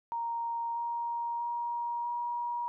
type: tone with pitch steps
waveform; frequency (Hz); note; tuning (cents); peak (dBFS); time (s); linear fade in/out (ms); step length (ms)
sine; 932.3 / 939.9 / 947.5 / 955.2; A#5 / A#5 / A#5 / A#5; 0 / +14 / +28 / +42; -31; 0.12-2.68; 0; 640
effects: none